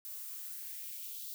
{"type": "noise with high-pass filter sweep", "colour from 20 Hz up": "violet", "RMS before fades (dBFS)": -44, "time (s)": [0.05, 1.34], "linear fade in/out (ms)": 0, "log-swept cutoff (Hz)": [780, 4000], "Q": 2.4, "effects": []}